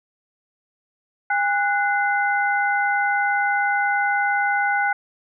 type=tone cluster; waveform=sine; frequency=810 / 1479 / 2062 Hz; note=G#5 / F#6 / C7; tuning=-43 / -1 / -26 cents; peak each=-21 / -21 / -27 dBFS; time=1.3-4.93 s; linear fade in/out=5 ms; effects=none